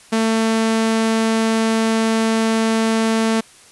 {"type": "tone", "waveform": "sawtooth", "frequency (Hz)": 223.5, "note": "A3", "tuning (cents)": 27, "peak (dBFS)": -11, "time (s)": [0.12, 3.41], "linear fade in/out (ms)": 10, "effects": ["white hiss -46 dBFS RMS until 3.71 s", "resampled to 24000 Hz"]}